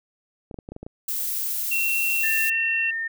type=clicks; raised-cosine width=2 ms; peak=-23 dBFS; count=8; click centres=0.512 / 0.543 / 0.588 / 0.689 / 0.72 / 0.764 / 0.83 / 0.865 s
type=noise; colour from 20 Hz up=violet; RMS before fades=-27 dBFS; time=1.08-2.5 s; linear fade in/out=5 ms
type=tone; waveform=sine; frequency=2719 Hz; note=F7; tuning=47 cents flat; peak=-22 dBFS; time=1.71-2.91 s; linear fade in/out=10 ms
type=tone with pitch glide; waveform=sine; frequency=1787 to 1818.2 Hz; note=A6 to A#6; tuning=+26 to -44 cents; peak=-25 dBFS; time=2.23-3.08 s; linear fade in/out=10 ms; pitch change=+30 cents; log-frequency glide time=2.43-2.58 s
effects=none